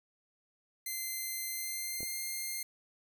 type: tone with pitch glide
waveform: 5% pulse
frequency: 2073 to 2109 Hz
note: C7 to C7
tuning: -17 to +13 cents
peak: -26 dBFS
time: 0.86-2.63 s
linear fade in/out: 5 ms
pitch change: +30 cents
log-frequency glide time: 1.51-2.19 s
type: clicks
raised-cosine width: 2 ms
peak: -32 / -31 dBFS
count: 2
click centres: 2.006 / 2.031 s
effects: none